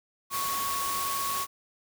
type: tone in noise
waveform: sine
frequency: 1108.7 Hz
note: C#6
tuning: in tune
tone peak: -30 dBFS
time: 0.3-1.47 s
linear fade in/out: 50 ms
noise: white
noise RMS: -33 dBFS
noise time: 0.3-1.47 s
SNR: 0 dB
effects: none